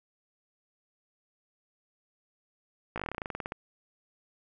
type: slowing click train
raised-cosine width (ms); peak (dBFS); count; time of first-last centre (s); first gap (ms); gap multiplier
0.5; -19; 17; 2.96-3.521; 17; 1.09
effects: none